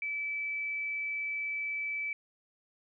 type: tone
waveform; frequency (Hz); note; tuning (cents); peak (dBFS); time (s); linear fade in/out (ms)
sine; 2308; D7; -31; -32; 0.02-2.13; 2
effects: none

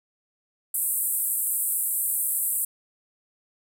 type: band-pass noise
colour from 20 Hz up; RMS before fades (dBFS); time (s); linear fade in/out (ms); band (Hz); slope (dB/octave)
white; -26; 0.74-2.65; 5; 8000 to 15000; 96
effects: none

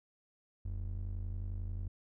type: ring-modulated tone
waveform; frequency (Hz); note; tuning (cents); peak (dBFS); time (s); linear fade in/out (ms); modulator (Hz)
triangle; 65.41; C2; 0; -31; 0.65-1.88; 5; 25.6
effects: none

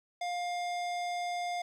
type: tone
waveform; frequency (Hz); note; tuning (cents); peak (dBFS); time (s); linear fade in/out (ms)
square; 706; F5; +19; -33; 0.21-1.62; 5
effects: low-pass 7000 Hz 12 dB/octave + 11-bit

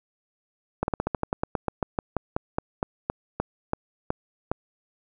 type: slowing click train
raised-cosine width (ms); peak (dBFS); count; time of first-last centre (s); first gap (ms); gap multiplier
1; -10; 22; 0.83-4.516; 51; 1.11
effects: none

